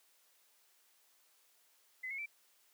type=tone with pitch steps; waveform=sine; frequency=2030 / 2176 / 2332 Hz; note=B6 / C#7 / D7; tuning=+47 / -33 / -13 cents; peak=-39 dBFS; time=2.03-2.261 s; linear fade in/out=10 ms; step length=77 ms; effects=white hiss -70 dBFS RMS until 2.73 s + high-pass 400 Hz 12 dB/octave